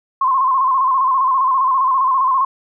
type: tone with vibrato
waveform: sine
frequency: 1053 Hz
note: C6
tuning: 11 cents sharp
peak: -12 dBFS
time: 0.21-2.45 s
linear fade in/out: 5 ms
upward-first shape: square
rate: 15 Hz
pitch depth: 54 cents each way
effects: none